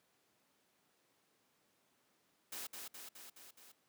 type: noise with echo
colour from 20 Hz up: white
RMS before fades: -45 dBFS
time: 2.52-2.67 s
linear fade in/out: 5 ms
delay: 210 ms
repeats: 5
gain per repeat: -3 dB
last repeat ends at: 3.72 s
effects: pink hiss -75 dBFS RMS until 3.88 s + high-pass 200 Hz 12 dB/octave